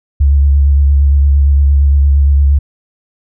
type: tone with vibrato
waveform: sine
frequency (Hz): 70.3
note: C#2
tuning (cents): +25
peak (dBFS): -5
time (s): 0.2-2.59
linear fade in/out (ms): 10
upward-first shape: sine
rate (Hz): 8.7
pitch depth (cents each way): 33
effects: none